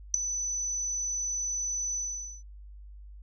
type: tone with ADSR envelope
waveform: sine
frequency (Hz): 5990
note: F#8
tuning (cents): +20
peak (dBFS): -14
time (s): 0.14-2.43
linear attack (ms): 3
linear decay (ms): 5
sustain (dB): -15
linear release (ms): 470
effects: added 50 Hz sine -44 dBFS peak until 3.22 s